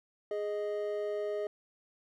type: tone pair together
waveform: triangle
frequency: 415.3 / 622.2 Hz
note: G#4 / D#5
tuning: 0 / 0 cents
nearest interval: perfect fifth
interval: 700 cents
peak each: -32 / -34 dBFS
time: 0.31-1.47 s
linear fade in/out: 2 ms
effects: none